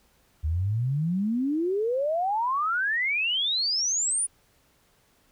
sine exponential sweep, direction up, 73.42 to 9900 Hz, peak -23 dBFS, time 0.43-4.27 s, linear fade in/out 20 ms, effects pink hiss -64 dBFS RMS until 5.31 s

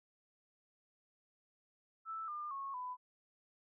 sine tone with pitch steps, 1318.5 / 1202.1 / 1096 / 999.2 Hz, E6 / D6 / C#6 / B5, 0 / +40 / -20 / +20 cents, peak -40 dBFS, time 2.05-2.97 s, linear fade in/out 50 ms, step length 230 ms, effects none

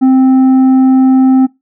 sine tone with tanh clipping, 261.6 Hz, C4, in tune, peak -5 dBFS, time 0.01-1.47 s, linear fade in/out 20 ms, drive 6 dB, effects noise-tail reverb RT60 0.2 s tail -20 dB re dry

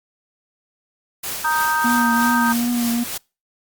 white noise with tremolo, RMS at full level -26 dBFS, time 1.23-3.18 s, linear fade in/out 10 ms, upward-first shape triangle, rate 3.2 Hz, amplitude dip 50%
sine chord, Eb major, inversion second, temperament equal, 932.3 / 1244.5 / 1568 Hz, Bb5 / Eb6 / G6, 0 / 0 / 0 cents, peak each -20 / -23 / -21 dBFS, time 1.44-2.53 s, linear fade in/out 10 ms
triangle tone with vibrato, 238 Hz, A#3, 36 cents sharp, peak -16 dBFS, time 1.84-3.04 s, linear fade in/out 10 ms, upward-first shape triangle, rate 2.6 Hz, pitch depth 35 cents each way
effects noise-tail reverb RT60 0.3 s tail -26 dB re dry + Opus 48 kbps

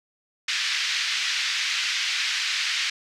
pink band-pass noise, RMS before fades -26 dBFS, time 0.48-2.9 s, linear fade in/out 5 ms, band 1800 to 5500 Hz, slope 24 dB/octave, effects none

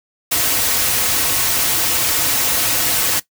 white noise with comb filter, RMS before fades -17 dBFS, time 0.31-3.2 s, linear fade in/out 10 ms, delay 5 ms, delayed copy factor -0.5, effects noise-tail reverb RT60 0.1 s tail -17 dB re dry

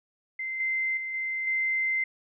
sine tone with level steps, 2077 Hz, C7, 13 cents flat, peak -30 / -25 / -31 / -28 / -24 dBFS, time 0.39-2.04 s, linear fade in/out 5 ms, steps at 0.6 / 0.97 / 1.14 / 1.47 s, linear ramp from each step 2 ms, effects none

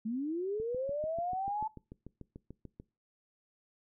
sine linear sweep, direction up, 210.7 to 880 Hz, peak -32 dBFS, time 0.05-1.68 s, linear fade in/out 10 ms
click train, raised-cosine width 3 ms, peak -33 dBFS, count 16, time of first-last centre 0.6-2.799 s, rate 6.82 Hz
effects noise-tail reverb RT60 0.3 s tail -22 dB re dry

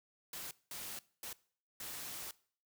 white noise bursts at uneven times, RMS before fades -45 dBFS, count 4, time 0.33-0.51 / 0.71-0.99 / 1.23-1.33 / 1.8-2.31 s, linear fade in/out 2 ms, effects noise-tail reverb RT60 0.5 s tail -21 dB re dry

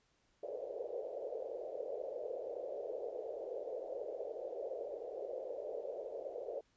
pink band-pass noise, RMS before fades -43 dBFS, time 0.43-6.61 s, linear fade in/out 2 ms, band 440 to 600 Hz, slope 48 dB/octave, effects pink hiss -75 dBFS RMS until 6.76 s + resampled to 16000 Hz

